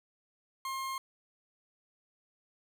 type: tone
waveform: 40% pulse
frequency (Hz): 1066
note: C6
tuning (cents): +32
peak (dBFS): -34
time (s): 0.65-0.98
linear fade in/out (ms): 2
effects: 10-bit